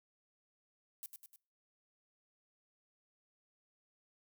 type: noise with echo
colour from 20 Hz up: violet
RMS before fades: -45 dBFS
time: 1.03-1.06 s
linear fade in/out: 0 ms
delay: 100 ms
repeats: 3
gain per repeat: -5 dB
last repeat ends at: 1.36 s
effects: noise-tail reverb RT60 0.4 s tail -23 dB re dry